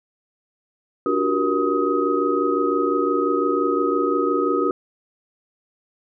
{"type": "tone cluster", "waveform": "sine", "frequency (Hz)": [290.9, 359.1, 384.9, 472.3, 1260], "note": ["D4", "F4", "G4", "A#4", "D#6"], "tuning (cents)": [-16, 48, -32, 23, 21], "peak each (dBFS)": -24, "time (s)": [1.06, 4.71], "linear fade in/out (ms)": 2, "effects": []}